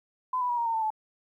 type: tone with pitch steps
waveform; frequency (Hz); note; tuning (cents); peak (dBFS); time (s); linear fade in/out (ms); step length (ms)
sine; 1014 / 988 / 962.6 / 937.9 / 913.9 / 890.4 / 867.6; B5 / B5 / B5 / A#5 / A#5 / A5 / A5; +45 / 0 / -45 / +10 / -35 / +20 / -25; -25; 0.33-0.904; 5; 82
effects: 11-bit